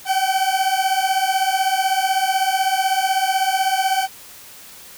40% pulse beating tone pair, 758 / 774 Hz, F#5 / G5, +42 / -22 cents, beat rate 16 Hz, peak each -19 dBFS, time 0.05-4.08 s, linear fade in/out 50 ms, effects white hiss -41 dBFS RMS until 4.97 s

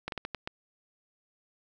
slowing click train, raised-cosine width 0.3 ms, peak -18 dBFS, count 6, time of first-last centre 0.08-0.475 s, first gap 42 ms, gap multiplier 1.32, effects none

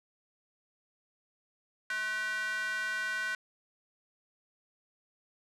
square tone with high-pass filter, 214.7 Hz, A3, 42 cents flat, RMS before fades -34 dBFS, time 1.9-3.35 s, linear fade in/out 2 ms, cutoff 1600 Hz, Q 7.4, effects low-pass 9000 Hz 12 dB/octave

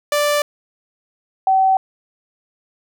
sawtooth / sine tone pair in turn, 587.3 / 764.4 Hz, D5 / G5, 0 / -44 cents, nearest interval perfect fourth, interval 456 cents, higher second, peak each -11 dBFS, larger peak neither, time 0.12-0.42 / 1.47-1.77 s, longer neither, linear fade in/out 2 ms, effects none

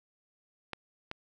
clicks, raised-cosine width 0.3 ms, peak -20 / -21 dBFS, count 2, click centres 0.733 / 1.114 s, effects none

